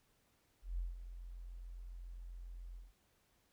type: tone with ADSR envelope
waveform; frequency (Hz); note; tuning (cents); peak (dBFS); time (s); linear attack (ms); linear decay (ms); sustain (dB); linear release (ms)
sine; 43.65; F1; 0; -35; 0.62-2.93; 160; 170; -11; 180
effects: pink hiss -75 dBFS RMS until 3.52 s